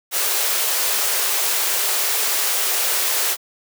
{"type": "high-pass noise", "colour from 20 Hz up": "white", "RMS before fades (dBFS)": -20, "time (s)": [0.11, 3.37], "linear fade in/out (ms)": 50, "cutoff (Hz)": 360, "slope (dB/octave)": 96, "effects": []}